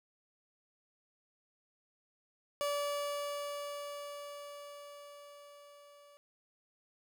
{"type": "tone with level ramp", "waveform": "30% pulse", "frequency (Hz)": 577, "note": "D5", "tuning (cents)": -31, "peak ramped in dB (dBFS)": [-29, -55], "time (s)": [2.61, 6.17], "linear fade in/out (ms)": 0, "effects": []}